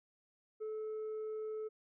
sine tone with tanh clipping, 433.6 Hz, A4, 25 cents flat, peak -39 dBFS, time 0.6-1.69 s, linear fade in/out 20 ms, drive 2 dB, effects none

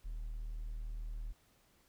triangle tone, 38.89 Hz, D#1, in tune, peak -36 dBFS, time 0.04-1.33 s, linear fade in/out 20 ms, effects tanh soft clip ceiling -34 dBFS + pink hiss -70 dBFS RMS until 1.88 s

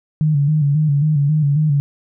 sine tone with vibrato, 148.1 Hz, D3, 15 cents sharp, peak -12 dBFS, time 0.21-1.8 s, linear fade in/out 0 ms, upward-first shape square, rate 3.7 Hz, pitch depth 68 cents each way, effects none

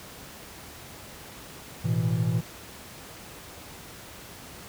triangle chord, A suspended second, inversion none, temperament equal, 110 / 123.47 / 164.81 Hz, A2 / B2 / E3, 0 / 0 / 0 cents, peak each -25 dBFS, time 1.84-2.41 s, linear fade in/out 10 ms, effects pink hiss -44 dBFS RMS until 4.68 s + high-pass 60 Hz 12 dB/octave

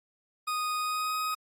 40% pulse tone with pitch glide, 1241 to 1256.9 Hz, D#6 to D#6, -5 to +17 cents, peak -28 dBFS, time 0.47-1.35 s, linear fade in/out 10 ms, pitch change +22 cents, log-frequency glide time 0.78-1.15 s, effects AAC 64 kbps

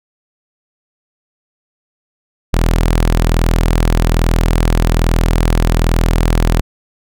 sawtooth tone, 41.2 Hz, E1, in tune, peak -6 dBFS, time 2.53-6.61 s, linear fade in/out 10 ms, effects none

